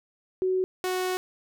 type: tone pair in turn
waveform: sine / sawtooth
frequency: 372.9 / 368.6 Hz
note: F#4 / F#4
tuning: +14 / -7 cents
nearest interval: unison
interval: 21 cents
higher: first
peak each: -22 dBFS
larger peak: neither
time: 0.42-0.64 / 0.84-1.17 s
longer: second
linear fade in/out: 0 ms
effects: none